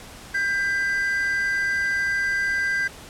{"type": "tone pair together", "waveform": "triangle", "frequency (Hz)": [1587.4, 2000], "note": ["G6", "B6"], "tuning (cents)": [21, 21], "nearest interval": "major third", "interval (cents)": 400, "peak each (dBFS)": [-20, -26], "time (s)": [0.34, 2.88], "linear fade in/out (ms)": 10, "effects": ["pink hiss -42 dBFS RMS until 3.09 s", "low-pass 11000 Hz 12 dB/octave"]}